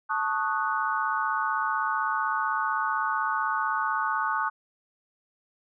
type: chord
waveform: sine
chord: D# half-diminished seventh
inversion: second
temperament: equal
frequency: 880 / 1108.7 / 1244.5 / 1480 Hz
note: A5 / C#6 / D#6 / F#6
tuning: 0 / 0 / 0 / 0 cents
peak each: -30 dBFS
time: 0.09-4.5 s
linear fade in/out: 20 ms
effects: none